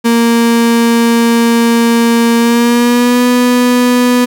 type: tone with pitch glide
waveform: 35% pulse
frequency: 232.7 to 246.5 Hz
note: A#3 to B3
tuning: -3 to -3 cents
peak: -5 dBFS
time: 0.04-4.26 s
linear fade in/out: 20 ms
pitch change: +100 cents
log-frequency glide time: 2.37-3.24 s
effects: none